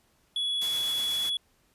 triangle tone, 3384 Hz, G#7, 32 cents sharp, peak -25 dBFS, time 0.36-1.37 s, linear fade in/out 2 ms
white noise with tremolo, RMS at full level -37 dBFS, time 0.61-1.3 s, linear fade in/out 10 ms, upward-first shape triangle, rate 8.2 Hz, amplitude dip 25%
effects pink hiss -67 dBFS RMS until 1.74 s + resampled to 32000 Hz

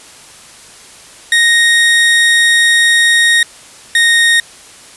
30% pulse tone pair in turn, 1864.7 / 1857.8 Hz, A#6 / A#6, 0 / -6 cents, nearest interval unison, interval 6 cents, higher first, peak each -4 dBFS, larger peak neither, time 1.32-3.43 / 3.95-4.4 s, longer first, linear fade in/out 2 ms, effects white hiss -37 dBFS RMS until 4.96 s + resampled to 24000 Hz

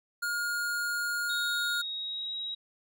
square tone, 1425 Hz, F6, 34 cents sharp, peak -30 dBFS, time 0.22-1.82 s, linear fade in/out 10 ms
sine tone with pitch glide, 3759 to 3829 Hz, A#7 to A#7, +14 to +46 cents, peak -33 dBFS, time 1.29-2.55 s, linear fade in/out 10 ms, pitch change +32 cents, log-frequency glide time 1.76-2.34 s
effects none

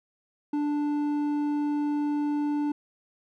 sine tone with hard clipping, 293.7 Hz, D4, in tune, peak -26 dBFS, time 0.53-2.72 s, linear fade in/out 5 ms, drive 6 dB, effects none

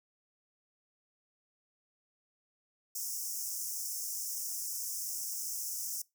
pink high-pass noise, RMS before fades -38 dBFS, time 2.95-6.02 s, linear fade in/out 5 ms, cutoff 5300 Hz, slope 96 dB/octave, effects noise-tail reverb RT60 0.2 s tail -22 dB re dry

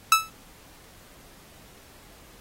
sawtooth tone with exponential decay, 1309 Hz, E6, 13 cents flat, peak -7 dBFS, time 0.12-0.3 s, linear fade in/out 2 ms, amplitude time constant 39 ms, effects pink hiss -52 dBFS RMS until 2.4 s + AAC 48 kbps

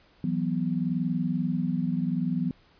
sine chord, E suspended second, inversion none, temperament just, 164.81 / 185.42 / 247.2 Hz, E3 / F#3 / B3, 0 / +4 / +2 cents, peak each -29 dBFS, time 0.24-2.51 s, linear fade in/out 2 ms, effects pink hiss -60 dBFS RMS until 2.79 s + resampled to 11025 Hz

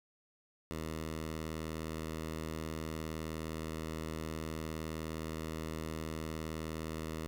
10% pulse tone, 79.4 Hz, D#2, 36 cents sharp, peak -30 dBFS, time 0.71-7.27 s, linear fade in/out 0 ms, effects none

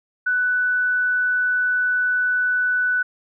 sine tone, 1490 Hz, F#6, 12 cents sharp, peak -17 dBFS, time 0.26-3.03 s, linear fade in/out 10 ms, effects none

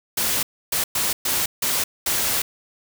white noise bursts at uneven times, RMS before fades -22 dBFS, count 6, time 0.17-0.43 / 0.72-0.84 / 0.95-1.13 / 1.25-1.46 / 1.62-1.84 / 2.06-2.42 s, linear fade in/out 5 ms, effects none

